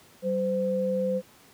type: tone pair together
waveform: sine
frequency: 191.37 / 514 Hz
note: G3 / C5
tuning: -41 / -31 cents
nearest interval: octave + perfect fourth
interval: 1710 cents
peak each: -29 / -25 dBFS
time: 0.22-1.22 s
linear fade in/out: 50 ms
effects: pink hiss -55 dBFS RMS until 1.53 s + high-pass 100 Hz 12 dB/octave